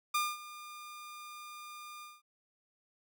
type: tone with ADSR envelope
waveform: sawtooth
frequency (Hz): 1206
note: D6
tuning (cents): +46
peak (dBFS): -24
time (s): 0.14-2.22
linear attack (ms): 9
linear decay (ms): 220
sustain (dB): -18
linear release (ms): 200
effects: none